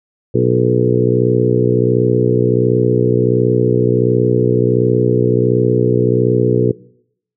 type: harmonic tone with a mistuned harmonic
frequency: 61.4 Hz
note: B1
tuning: 9 cents flat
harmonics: 2 / 3 / 4 / 5 / 6 / 7 / 8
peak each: -16 / -20 / -21 / -21 / -17 / -16 / -21 dBFS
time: 0.34-6.72 s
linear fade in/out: 10 ms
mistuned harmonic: 8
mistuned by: -24 cents
effects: noise-tail reverb RT60 0.7 s tail -21 dB re dry